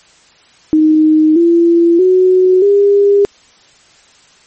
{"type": "tone with pitch steps", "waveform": "sine", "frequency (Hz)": [311, 339.1, 369.8, 403.3], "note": ["D#4", "E4", "F#4", "G4"], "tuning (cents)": [-1, 49, -1, 49], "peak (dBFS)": -5, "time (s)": [0.73, 3.25], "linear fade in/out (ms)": 0, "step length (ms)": 630, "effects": ["white hiss -46 dBFS RMS until 4.46 s", "MP3 32 kbps"]}